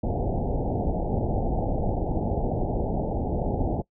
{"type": "low-pass noise", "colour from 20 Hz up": "pink", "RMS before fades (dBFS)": -26, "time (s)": [0.03, 3.82], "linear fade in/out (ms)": 5, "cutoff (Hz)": 840, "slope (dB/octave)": 96, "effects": ["noise-tail reverb RT60 0.1 s tail -22 dB re dry"]}